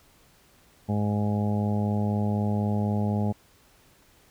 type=harmonic tone; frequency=104 Hz; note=G#2; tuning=3 cents sharp; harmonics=1 / 2 / 3 / 4 / 5 / 6 / 7 / 8; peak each=-26 / -26 / -40 / -37 / -39 / -39 / -40 / -38 dBFS; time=0.88-3.33 s; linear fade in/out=20 ms; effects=pink hiss -59 dBFS RMS until 4.3 s